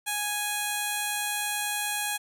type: tone with notch filter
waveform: 5% pulse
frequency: 830.6 Hz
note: G#5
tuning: in tune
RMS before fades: -30 dBFS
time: 0.06-2.18 s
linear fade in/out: 20 ms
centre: 5100 Hz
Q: 1.4
effects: none